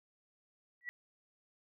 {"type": "tone with exponential growth", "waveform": "sine", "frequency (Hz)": 1942, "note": "B6", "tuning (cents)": -30, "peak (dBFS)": -34, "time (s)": [0.81, 0.89], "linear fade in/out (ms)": 0, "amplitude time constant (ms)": 17, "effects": []}